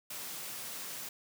white high-pass noise, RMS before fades -42 dBFS, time 0.1-1.09 s, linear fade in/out 5 ms, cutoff 100 Hz, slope 96 dB/octave, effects none

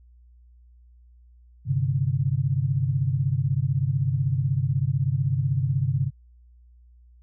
sine chord, G suspended fourth, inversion none, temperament equal, 98 / 130.81 / 146.83 Hz, G2 / C3 / D3, 0 / 0 / 0 cents, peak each -28 / -23 / -26 dBFS, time 1.65-6.11 s, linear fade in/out 50 ms, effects added 60 Hz sine -50 dBFS peak until 7.22 s

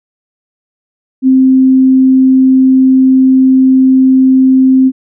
sine tone, 261.7 Hz, C4, in tune, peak -3 dBFS, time 1.22-4.92 s, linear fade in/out 50 ms, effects none

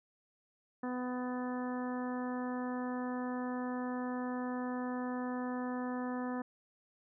harmonic tone, 250 Hz, B3, 21 cents sharp, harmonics 1 / 2 / 3 / 4 / 5 / 6 / 7, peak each -36 / -43 / -45 / -46 / -49 / -54 / -50 dBFS, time 0.83-6.42 s, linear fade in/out 5 ms, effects none

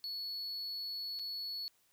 triangle tone with dropouts, 4400 Hz, C#8, 14 cents flat, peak -37 dBFS, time 0.04-1.68 s, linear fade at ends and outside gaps 0 ms, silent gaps 1.19-1.195 s, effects white hiss -72 dBFS RMS until 1.92 s

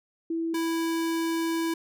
sine / square tone pair in turn, 329.6 / 329.6 Hz, E4 / E4, 0 / 0 cents, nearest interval unison, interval 0 cents, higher neither, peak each -26 dBFS, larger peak neither, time 0.3-0.54 / 0.54-1.74 s, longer second, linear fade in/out 5 ms, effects none

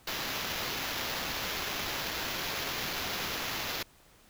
violet noise with sample-and-hold, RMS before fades -35 dBFS, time 0.07-3.83 s, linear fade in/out 5 ms, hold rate 8820 Hz, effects pink hiss -60 dBFS RMS until 4.29 s

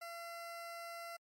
20% pulse tone, 680 Hz, F5, 46 cents flat, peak -40 dBFS, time 0.01-1.17 s, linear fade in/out 10 ms, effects MP3 64 kbps

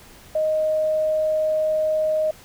sine tone, 622.3 Hz, D#5, in tune, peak -18 dBFS, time 0.35-2.31 s, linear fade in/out 5 ms, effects pink hiss -47 dBFS RMS until 2.44 s

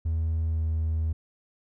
triangle tone with pitch glide, 80.8 to 79.96 Hz, E2 to D#2, -34 to +48 cents, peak -21 dBFS, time 0.05-1.13 s, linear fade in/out 10 ms, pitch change -18 cents, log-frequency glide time 0.48-0.62 s, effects tanh soft clip ceiling -19 dBFS

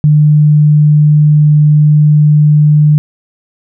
sine tone, 150.1 Hz, D3, 38 cents sharp, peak -3 dBFS, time 0.04-2.98 s, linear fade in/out 0 ms, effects none

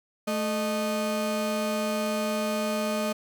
35% pulse tone pair together, 217.8 / 617.3 Hz, A3 / D#5, -17 / -14 cents, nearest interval octave + tritone, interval 1803 cents, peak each -27 dBFS, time 0.27-3.13 s, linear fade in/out 10 ms, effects none

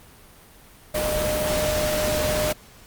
sine tone in noise, 609 Hz, D#5, 37 cents flat, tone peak -23 dBFS, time 0.94-2.53 s, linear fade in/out 10 ms, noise pink, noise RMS -26 dBFS, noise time 0.94-2.53 s, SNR 0 dB, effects pink hiss -49 dBFS RMS until 2.86 s + Opus 32 kbps

